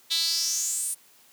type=tone with high-pass filter sweep; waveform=sawtooth; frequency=330.6 Hz; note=E4; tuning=5 cents sharp; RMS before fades=-27 dBFS; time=0.1-0.95 s; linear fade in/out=20 ms; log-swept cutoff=3700 to 9700 Hz; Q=6; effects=white hiss -57 dBFS RMS until 1.32 s + high-pass 100 Hz 12 dB/octave